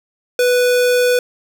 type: tone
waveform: square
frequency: 493.9 Hz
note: B4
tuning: in tune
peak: -12 dBFS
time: 0.39-1.19 s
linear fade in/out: 2 ms
effects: none